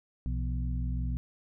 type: harmonic tone with a mistuned harmonic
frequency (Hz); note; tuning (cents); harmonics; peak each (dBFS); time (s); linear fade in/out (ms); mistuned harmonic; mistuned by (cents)
61.74; B1; 0; 1 / 2 / 3 / 4; -30 / -36 / -40 / -42; 0.26-1.17; 0; 3; -150
effects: none